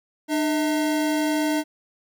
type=tone pair together; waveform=square; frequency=302 / 640 Hz; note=D4 / D#5; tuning=+48 / +49 cents; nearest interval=octave + minor second; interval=1301 cents; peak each=-22 / -29 dBFS; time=0.28-1.64 s; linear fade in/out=50 ms; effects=none